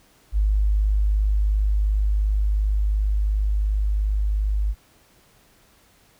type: tone with level ramp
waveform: sine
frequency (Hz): 51.4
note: G#1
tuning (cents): -17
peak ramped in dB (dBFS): -16 to -19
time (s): 0.32-4.75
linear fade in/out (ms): 50
effects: pink hiss -57 dBFS RMS until 6.19 s